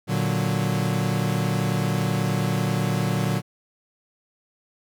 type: chord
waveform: 40% pulse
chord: Bb augmented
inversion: none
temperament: equal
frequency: 116.54 / 146.83 / 185 Hz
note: Bb2 / D3 / F#3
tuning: 0 / 0 / 0 cents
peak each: -25 dBFS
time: 0.07-3.42 s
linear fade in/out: 50 ms
effects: none